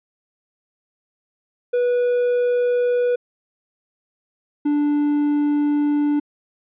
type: tone pair in turn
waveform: triangle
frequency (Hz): 488.9 / 293.1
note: B4 / D4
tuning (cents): -18 / -3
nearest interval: major sixth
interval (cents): 885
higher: first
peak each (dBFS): -14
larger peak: neither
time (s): 1.73-3.16 / 4.65-6.2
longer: second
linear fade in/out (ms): 10
effects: resampled to 8000 Hz